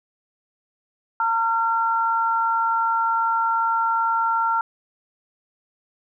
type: tone pair together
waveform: sine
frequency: 911 / 1371.3 Hz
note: A#5 / F6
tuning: -40 / -32 cents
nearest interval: perfect fifth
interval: 708 cents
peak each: -21 dBFS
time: 1.2-4.61 s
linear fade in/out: 2 ms
effects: none